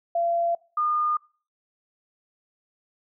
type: tone pair in turn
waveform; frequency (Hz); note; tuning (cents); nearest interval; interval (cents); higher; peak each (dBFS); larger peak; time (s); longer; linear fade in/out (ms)
sine; 683 / 1217; F5 / D#6; -39 / -39; minor seventh; 1000; second; -21; neither; 0.15-0.55 / 0.77-1.17; neither; 5
effects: noise-tail reverb RT60 0.4 s tail -23 dB re dry